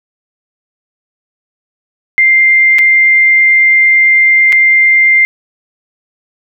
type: tone with dropouts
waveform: sine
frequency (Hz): 2097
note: C7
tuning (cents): +3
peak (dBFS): -4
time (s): 2.18-5.25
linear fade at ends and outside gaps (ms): 0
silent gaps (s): 2.785-2.79 / 4.523-4.527
effects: none